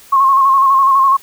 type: tone with vibrato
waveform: sine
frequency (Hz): 1081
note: C#6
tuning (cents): -44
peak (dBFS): -7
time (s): 0.12-1.17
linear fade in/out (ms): 10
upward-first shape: square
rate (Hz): 12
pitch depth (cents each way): 36
effects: white hiss -42 dBFS RMS until 1.22 s